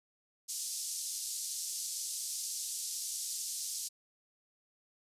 pink band-pass noise, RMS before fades -39 dBFS, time 0.48-3.89 s, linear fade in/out 20 ms, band 5100 to 11000 Hz, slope 24 dB/octave, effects resampled to 32000 Hz

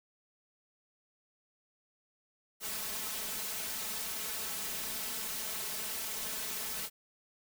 white noise with comb filter, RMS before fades -38 dBFS, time 2.6-6.9 s, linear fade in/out 50 ms, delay 4.6 ms, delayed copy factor +0.9, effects none

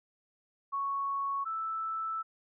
sine tone pair in turn, 1108.7 / 1318.5 Hz, C#6 / E6, 0 / 0 cents, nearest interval minor third, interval 300 cents, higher second, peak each -30 / -32 dBFS, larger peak first, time 0.72-1.45 / 1.45-2.23 s, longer second, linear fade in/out 20 ms, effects none

